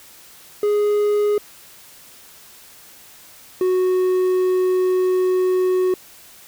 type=tone pair in turn; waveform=triangle; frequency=415.3 / 368.8 Hz; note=G#4 / F#4; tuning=0 / -6 cents; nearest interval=major second; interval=206 cents; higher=first; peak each=-13 dBFS; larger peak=neither; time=0.63-1.38 / 3.61-5.94 s; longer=second; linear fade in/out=2 ms; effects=white hiss -45 dBFS RMS until 6.47 s